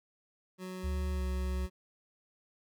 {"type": "tone", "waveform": "25% pulse", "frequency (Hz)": 185, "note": "F#3", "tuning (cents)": 0, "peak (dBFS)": -36, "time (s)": [0.58, 1.7], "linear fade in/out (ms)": 50}
{"type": "tone with pitch glide", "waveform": "sine", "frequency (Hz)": [71.5, 66.71], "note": ["D2", "C2"], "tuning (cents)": [-46, 34], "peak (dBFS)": -31, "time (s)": [0.83, 1.67], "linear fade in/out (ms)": 20, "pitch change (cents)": -120, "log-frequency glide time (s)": [1.15, 1.23]}
{"effects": []}